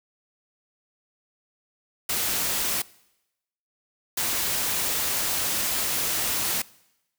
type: noise bursts at uneven times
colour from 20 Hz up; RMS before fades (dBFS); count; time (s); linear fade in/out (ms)
white; -26; 2; 2.09-2.82 / 4.17-6.62; 5
effects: noise-tail reverb RT60 0.9 s tail -22 dB re dry